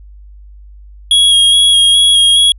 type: tone with vibrato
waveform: square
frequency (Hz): 3300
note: G#7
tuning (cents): -12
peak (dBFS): -6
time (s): 1.11-2.52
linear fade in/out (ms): 2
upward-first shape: square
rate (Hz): 2.4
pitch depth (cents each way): 16
effects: added 50 Hz sine -33 dBFS peak until 2.58 s + resampled to 24000 Hz